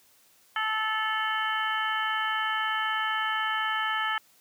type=harmonic tone with a mistuned harmonic; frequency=436.1 Hz; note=A4; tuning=15 cents flat; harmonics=2 / 3 / 4 / 5 / 6 / 7; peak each=-33 / -30 / -30 / -37 / -44 / -35 dBFS; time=0.56-4.18 s; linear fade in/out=2 ms; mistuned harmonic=6; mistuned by=+95 cents; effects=white hiss -61 dBFS RMS until 4.4 s + high-pass 80 Hz 12 dB/octave